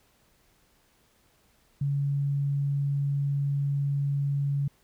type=tone; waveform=sine; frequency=141 Hz; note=C#3; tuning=30 cents sharp; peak=-24 dBFS; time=1.81-4.68 s; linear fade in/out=5 ms; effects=pink hiss -65 dBFS RMS until 4.83 s